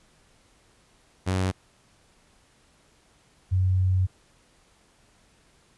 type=tone pair in turn; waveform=sawtooth / sine; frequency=93.5 / 92.96 Hz; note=F#2 / F#2; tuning=+19 / +9 cents; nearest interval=unison; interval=10 cents; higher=first; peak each=-19 dBFS; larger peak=neither; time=1.26-1.52 / 3.51-4.07 s; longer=second; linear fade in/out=20 ms; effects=pink hiss -61 dBFS RMS until 5.77 s + resampled to 24000 Hz